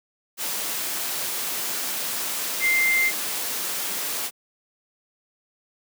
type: tone in noise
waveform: sine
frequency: 2093 Hz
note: C7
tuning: in tune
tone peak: -18 dBFS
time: 2.6-3.12 s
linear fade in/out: 50 ms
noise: white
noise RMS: -28 dBFS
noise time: 0.37-4.31 s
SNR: +7 dB
effects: high-pass 200 Hz 12 dB/octave